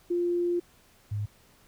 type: tone pair in turn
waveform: sine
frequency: 349.2 / 103.82 Hz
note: F4 / G#2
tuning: 0 / 0 cents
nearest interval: octave + major sixth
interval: 2100 cents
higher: first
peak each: -24 / -28 dBFS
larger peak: first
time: 0.1-0.6 / 1.11-1.26 s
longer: first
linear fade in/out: 10 ms
effects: pink hiss -60 dBFS RMS until 1.67 s